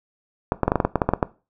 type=clicks; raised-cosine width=1 ms; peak=-3 dBFS; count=12; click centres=0.521 / 0.633 / 0.68 / 0.719 / 0.757 / 0.802 / 0.85 / 0.957 / 1.018 / 1.09 / 1.136 / 1.228 s; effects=noise-tail reverb RT60 0.3 s tail -18 dB re dry